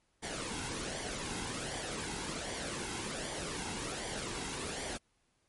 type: noise with flanger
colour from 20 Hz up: pink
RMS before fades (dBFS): -39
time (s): 0.22-4.98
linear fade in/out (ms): 20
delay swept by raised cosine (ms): 0.75 to 1.71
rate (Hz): 1.3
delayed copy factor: -0.55
effects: pink hiss -75 dBFS RMS until 5.48 s + MP3 48 kbps